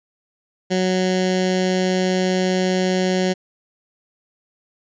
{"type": "tone with notch filter", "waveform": "15% pulse", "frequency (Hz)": 185, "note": "F#3", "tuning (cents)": 0, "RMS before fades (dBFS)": -19, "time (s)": [0.7, 3.34], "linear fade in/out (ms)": 20, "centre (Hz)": 1100, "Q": 0.96, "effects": ["resampled to 16000 Hz"]}